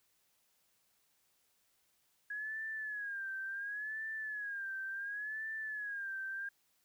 sine tone with vibrato, 1661.2 Hz, G#6, in tune, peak -38 dBFS, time 2.3-6.49 s, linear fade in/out 5 ms, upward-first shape sine, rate 0.7 Hz, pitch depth 110 cents each way, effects white hiss -75 dBFS RMS until 6.84 s

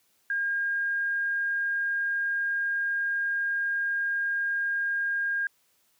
sine tone, 1616 Hz, G#6, 48 cents flat, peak -25 dBFS, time 0.3-5.47 s, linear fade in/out 2 ms, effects white hiss -68 dBFS RMS until 5.99 s + high-pass 60 Hz 12 dB/octave

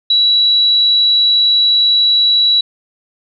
sine tone, 3917 Hz, B7, 15 cents flat, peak -8 dBFS, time 0.1-2.61 s, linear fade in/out 5 ms, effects none

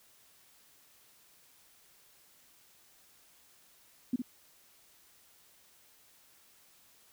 sine tone with echo, 248.6 Hz, B3, 12 cents sharp, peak -26 dBFS, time 4.13-4.16 s, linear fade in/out 5 ms, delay 60 ms, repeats 1, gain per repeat -6 dB, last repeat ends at 4.22 s, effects white hiss -63 dBFS RMS until 7.12 s

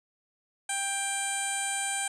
15% pulse tone with low-pass filter, 790 Hz, G5, 13 cents sharp, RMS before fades -31 dBFS, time 0.69-2.08 s, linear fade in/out 5 ms, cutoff 8900 Hz, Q 8, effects none

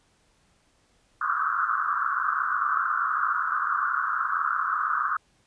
pink band-pass noise, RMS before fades -26 dBFS, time 1.21-5.17 s, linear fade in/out 5 ms, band 1100 to 1500 Hz, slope 96 dB/octave, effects pink hiss -65 dBFS RMS until 5.46 s + resampled to 22050 Hz

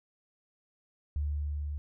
sine tone with level ramp, 73.42 Hz, D2, in tune, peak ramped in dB -28 to -33 dBFS, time 1.16-1.78 s, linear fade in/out 0 ms, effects none

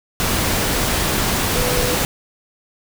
sine tone in noise, 493.9 Hz, B4, in tune, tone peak -22 dBFS, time 1.56-1.95 s, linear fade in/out 0 ms, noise pink, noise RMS -19 dBFS, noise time 0.2-2.05 s, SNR -6 dB, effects none

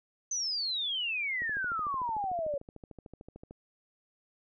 sine exponential sweep, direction down, 6240 to 550 Hz, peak -30 dBFS, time 0.31-2.58 s, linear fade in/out 5 ms
click train, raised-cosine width 2 ms, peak -33 dBFS, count 29, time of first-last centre 1.42-3.51 s, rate 13.4 Hz
effects none

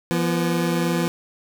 25% pulse tone pair together, 170.63 / 244.6 Hz, F3 / B3, -40 / -16 cents, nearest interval tritone, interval 624 cents, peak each -17 / -22 dBFS, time 0.11-1.08 s, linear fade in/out 0 ms, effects none

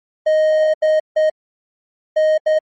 triangle tone bursts at uneven times, 622.3 Hz, D#5, in tune, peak -9 dBFS, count 5, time 0.26-0.74 / 0.82-1 / 1.16-1.3 / 2.16-2.38 / 2.46-2.59 s, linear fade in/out 10 ms, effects MP3 32 kbps

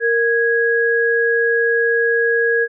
sine tone pair together, 464.7 / 1656 Hz, A#4 / G#6, -5 / -5 cents, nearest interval octave + minor seventh, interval 2200 cents, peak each -16 dBFS, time 0-2.68 s, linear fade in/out 50 ms, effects none

